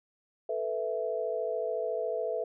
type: chord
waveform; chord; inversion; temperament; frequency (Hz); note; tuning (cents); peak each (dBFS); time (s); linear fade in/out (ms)
sine; A suspended second; none; equal; 440 / 493.9 / 659.3; A4 / B4 / E5; 0 / 0 / 0; -34 / -34 / -33; 0.49-2.44; 5
effects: none